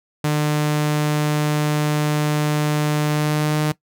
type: tone with pitch glide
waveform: sawtooth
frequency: 150 to 152.09 Hz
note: D3 to D#3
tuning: +37 to -39 cents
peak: -13 dBFS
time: 0.24-3.72 s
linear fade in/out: 5 ms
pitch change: +24 cents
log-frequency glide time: 3.05-3.58 s
effects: noise-tail reverb RT60 0.1 s tail -19 dB re dry